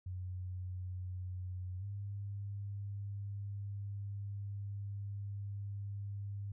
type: tone with pitch glide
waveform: sine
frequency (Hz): 91.7 to 100.58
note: F#2 to G2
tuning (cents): -15 to +45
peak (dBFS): -39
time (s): 0.06-6.52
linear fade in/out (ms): 5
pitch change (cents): +160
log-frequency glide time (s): 1.79-1.84
effects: none